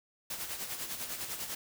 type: noise with tremolo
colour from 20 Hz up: white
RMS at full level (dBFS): -37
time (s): 0.3-1.55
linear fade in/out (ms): 5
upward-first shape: sine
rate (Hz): 10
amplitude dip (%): 55
effects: none